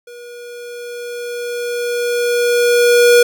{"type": "tone with level ramp", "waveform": "square", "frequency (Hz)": 481, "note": "B4", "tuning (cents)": -46, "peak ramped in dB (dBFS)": [-34, -6], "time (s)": [0.07, 3.23], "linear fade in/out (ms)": 5, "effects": []}